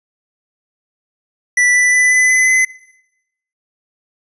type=tone with pitch steps; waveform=square; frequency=1970 / 1982.6 / 1995.2 / 2008 / 2021 / 2034 Hz; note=B6 / B6 / B6 / B6 / B6 / C7; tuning=-5 / +6 / +17 / +28 / +39 / -50 cents; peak=-10 dBFS; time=1.57-2.65 s; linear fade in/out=5 ms; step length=180 ms; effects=noise-tail reverb RT60 0.9 s tail -21 dB re dry + resampled to 24000 Hz